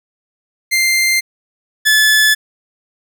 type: tone pair in turn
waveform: sawtooth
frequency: 2093 / 1727.2 Hz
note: C7 / A6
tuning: 0 / -33 cents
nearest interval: minor third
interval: 333 cents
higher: first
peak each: -8 / -5 dBFS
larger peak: second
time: 0.71-1.21 / 1.85-2.35 s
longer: neither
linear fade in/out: 20 ms
effects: none